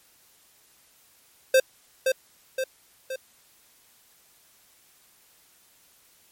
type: tone with echo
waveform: square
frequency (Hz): 524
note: C5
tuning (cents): +2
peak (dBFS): -15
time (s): 1.54-1.6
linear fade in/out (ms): 5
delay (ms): 520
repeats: 3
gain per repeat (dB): -5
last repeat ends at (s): 3.16
effects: white hiss -59 dBFS RMS until 6.31 s + MP3 64 kbps